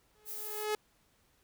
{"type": "tone with exponential growth", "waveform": "sawtooth", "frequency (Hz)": 424.9, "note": "G#4", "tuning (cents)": 40, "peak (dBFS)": -25, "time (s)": [0.15, 0.75], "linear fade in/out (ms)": 2, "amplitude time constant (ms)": 130}
{"type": "noise", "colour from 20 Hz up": "violet", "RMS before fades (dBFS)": -41, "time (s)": [0.25, 0.67], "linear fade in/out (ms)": 50}
{"effects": ["pink hiss -70 dBFS RMS until 1.43 s"]}